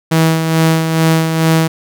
sawtooth tone with tremolo, 161.6 Hz, E3, 34 cents flat, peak -4 dBFS, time 0.11-1.68 s, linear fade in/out 10 ms, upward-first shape sine, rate 2.3 Hz, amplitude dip 50%, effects none

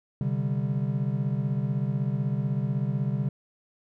triangle chord, C suspended second, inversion none, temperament equal, 130.81 / 146.83 / 196 Hz, C3 / D3 / G3, 0 / 0 / 0 cents, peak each -26 / -27 / -29 dBFS, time 0.21-3.29 s, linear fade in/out 2 ms, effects none

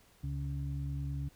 harmonic tone, 69.9 Hz, C#2, 15 cents sharp, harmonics 1 / 2 / 4, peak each -38 / -36 / -47 dBFS, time 0.23-1.29 s, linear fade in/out 10 ms, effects pink hiss -64 dBFS RMS until 1.35 s

